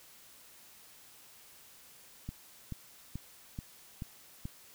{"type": "click train", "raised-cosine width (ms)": 5, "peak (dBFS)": -26, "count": 6, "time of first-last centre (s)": [2.29, 4.455], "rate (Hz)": 2.31, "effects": ["white hiss -57 dBFS RMS until 4.74 s"]}